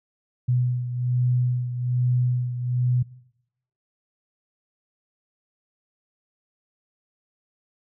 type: beating tone pair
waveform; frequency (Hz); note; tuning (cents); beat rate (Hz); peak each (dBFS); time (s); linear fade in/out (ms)
sine; 123.9 / 125.1; B2 / B2; +6 / +23; 1.2; -21 / -27; 0.48-3.03; 10
effects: noise-tail reverb RT60 0.8 s tail -21 dB re dry